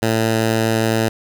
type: tone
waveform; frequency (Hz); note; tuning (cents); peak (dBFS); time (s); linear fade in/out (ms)
10% pulse; 112.2; A2; +34; -7; 0.02-1.09; 10
effects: none